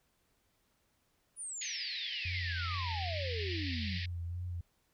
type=exponential sweep; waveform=sine; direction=down; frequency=10000 to 165.3 Hz; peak=-39 dBFS; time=1.36-4.01 s; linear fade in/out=50 ms
type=band-pass noise; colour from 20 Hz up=pink; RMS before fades=-42 dBFS; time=1.61-4.06 s; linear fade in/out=5 ms; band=1800 to 5100 Hz; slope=96 dB/octave
type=tone with vibrato; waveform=sine; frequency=87.31 Hz; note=F2; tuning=in tune; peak=-36 dBFS; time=2.25-4.61 s; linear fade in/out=5 ms; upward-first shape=sine; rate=2.4 Hz; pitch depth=44 cents each way
effects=pink hiss -75 dBFS RMS until 4.93 s